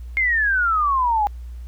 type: exponential sweep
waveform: sine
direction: down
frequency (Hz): 2151 to 810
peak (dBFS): -16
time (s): 0.17-1.27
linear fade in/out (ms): 0
effects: added 60 Hz sine -31 dBFS peak until 1.67 s + pink hiss -58 dBFS RMS until 1.67 s